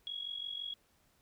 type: tone with amplitude modulation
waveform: sine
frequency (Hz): 3322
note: G#7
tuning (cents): 0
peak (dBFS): -35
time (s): 0.07-0.74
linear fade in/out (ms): 0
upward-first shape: sine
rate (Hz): 46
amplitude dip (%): 75
effects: pink hiss -71 dBFS RMS until 1.21 s